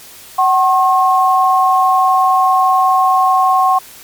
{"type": "tone pair together", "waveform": "sine", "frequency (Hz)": [753.1, 1078], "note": ["F#5", "C#6"], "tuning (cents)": [30, -49], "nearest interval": "tritone", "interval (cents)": 621, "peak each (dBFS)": -11, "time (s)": [0.38, 3.79], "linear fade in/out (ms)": 10, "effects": ["white hiss -37 dBFS RMS until 4.03 s", "MP3 96 kbps"]}